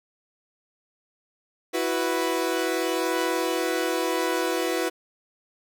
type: chord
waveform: sawtooth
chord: E suspended second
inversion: none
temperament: equal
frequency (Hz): 329.6 / 370 / 493.9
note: E4 / F#4 / B4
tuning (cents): 0 / 0 / 0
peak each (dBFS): -24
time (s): 1.73-4.9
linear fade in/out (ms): 20
effects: none